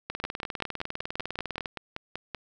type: two click trains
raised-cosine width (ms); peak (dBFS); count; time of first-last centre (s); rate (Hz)
0.3; -18 / -16; 12 / 32; 0.24-2.347 / 0.1-1.658; 5.22 / 19.9
effects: none